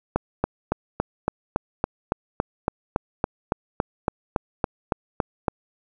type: click train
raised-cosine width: 1 ms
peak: -6 dBFS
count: 20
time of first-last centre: 0.16-5.482 s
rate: 3.57 Hz
effects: none